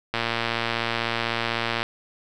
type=click train; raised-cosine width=0.3 ms; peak=-8 dBFS; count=197; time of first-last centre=0.14-1.83 s; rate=116 Hz; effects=none